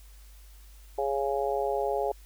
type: harmonic tone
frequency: 138.59 Hz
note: C#3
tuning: in tune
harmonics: 3 / 4 / 5 / 6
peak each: -30 / -31 / -32 / -33 dBFS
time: 0.98-2.12 s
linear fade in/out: 5 ms
effects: added 50 Hz sine -48 dBFS peak until 2.25 s + white hiss -59 dBFS RMS until 2.25 s